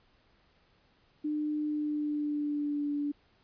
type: tone with pitch glide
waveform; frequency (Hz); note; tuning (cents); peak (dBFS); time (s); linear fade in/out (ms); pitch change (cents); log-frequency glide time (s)
sine; 301 to 290.1; D4 to D4; +43 to -21; -29; 1.24-3.12; 10; -64; 1.65-2.93
effects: pink hiss -67 dBFS RMS until 3.43 s + resampled to 11025 Hz